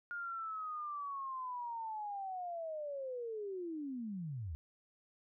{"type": "linear sweep", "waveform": "sine", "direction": "down", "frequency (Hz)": [1425, 71.1], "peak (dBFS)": -39, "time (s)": [0.11, 4.55], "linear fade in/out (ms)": 0, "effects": []}